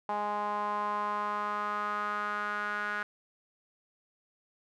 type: tone with band-pass filter sweep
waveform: sawtooth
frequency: 207.7 Hz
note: G#3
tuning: in tune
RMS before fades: -33 dBFS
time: 0.09-3.03 s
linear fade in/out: 2 ms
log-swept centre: 900 to 1500 Hz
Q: 5.1
effects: none